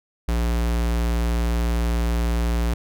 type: tone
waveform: square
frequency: 58.27 Hz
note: A#1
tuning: in tune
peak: -20 dBFS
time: 0.28-2.74 s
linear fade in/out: 5 ms
effects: none